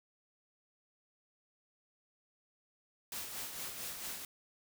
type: noise with tremolo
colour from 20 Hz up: white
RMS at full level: -41 dBFS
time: 3.12-4.25 s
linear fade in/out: 2 ms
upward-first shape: sine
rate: 4.4 Hz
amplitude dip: 45%
effects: none